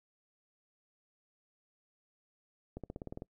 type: accelerating click train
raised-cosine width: 2 ms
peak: -28 dBFS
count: 9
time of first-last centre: 2.77-3.221 s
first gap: 67 ms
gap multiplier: 0.95
effects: noise-tail reverb RT60 0.1 s tail -25 dB re dry